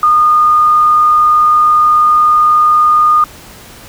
sine tone, 1223 Hz, D#6, 30 cents flat, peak -5 dBFS, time 0.03-3.24 s, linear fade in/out 2 ms, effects pink hiss -35 dBFS RMS until 3.88 s

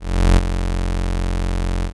35% pulse tone with ADSR envelope, 44.44 Hz, F1, 31 cents sharp, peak -6 dBFS, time 0-1.93 s, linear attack 370 ms, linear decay 27 ms, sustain -10 dB, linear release 88 ms, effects resampled to 24000 Hz

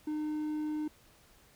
triangle tone, 304.6 Hz, D#4, 37 cents flat, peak -30 dBFS, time 0.07-0.88 s, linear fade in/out 5 ms, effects pink hiss -62 dBFS RMS until 1.55 s

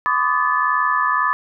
sine tone cluster, 1010 / 1153 / 1235 / 1735 Hz, B5 / D6 / D#6 / A6, +39 / -32 / -13 / -25 cents, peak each -21 dBFS, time 0.06-1.33 s, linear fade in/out 0 ms, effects none

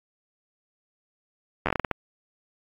slowing click train, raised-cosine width 0.5 ms, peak -9 dBFS, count 9, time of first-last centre 1.66-1.913 s, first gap 11 ms, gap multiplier 1.29, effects AAC 64 kbps

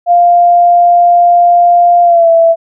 sine tone with pitch glide, 698.5 to 664.3 Hz, F5 to E5, 0 to +13 cents, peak -3 dBFS, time 0.06-2.56 s, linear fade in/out 50 ms, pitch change -87 cents, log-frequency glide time 2.03-2.29 s, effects none

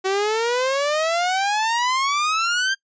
sawtooth exponential sweep, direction up, 375.1 to 1600 Hz, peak -15 dBFS, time 0.04-2.75 s, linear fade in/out 20 ms, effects noise-tail reverb RT60 0.1 s tail -23 dB re dry + resampled to 16000 Hz

